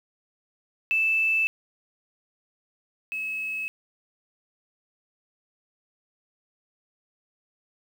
sine tone pair in turn, 2637 / 2580 Hz, E7 / E7, 0 / -38 cents, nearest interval unison, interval 38 cents, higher first, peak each -20 / -28 dBFS, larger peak first, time 0.91-1.47 / 3.12-3.68 s, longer neither, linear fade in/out 0 ms, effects 8-bit

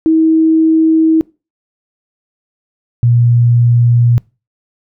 sine tone pair in turn, 320.4 / 119.5 Hz, E4 / A#2, -49 / +43 cents, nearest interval octave + perfect fourth, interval 1708 cents, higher first, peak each -6 dBFS, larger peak neither, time 0.06-1.21 / 3.03-4.18 s, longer neither, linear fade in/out 0 ms, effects noise-tail reverb RT60 0.3 s tail -24 dB re dry

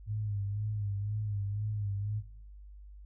sine tone with vibrato, 103.1 Hz, G#2, 12 cents flat, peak -31 dBFS, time 0.06-2.23 s, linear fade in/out 50 ms, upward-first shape sine, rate 2 Hz, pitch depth 63 cents each way, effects noise-tail reverb RT60 0.9 s tail -23 dB re dry + added 50 Hz sine -47 dBFS peak until 3.05 s

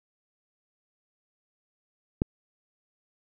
click, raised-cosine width 3 ms, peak -10 dBFS, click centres 2.219 s, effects none

